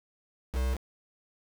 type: tone with quantisation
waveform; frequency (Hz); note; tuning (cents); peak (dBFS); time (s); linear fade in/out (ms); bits
triangle; 63.9; C2; -40; -24; 0.52-0.78; 50; 6
effects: none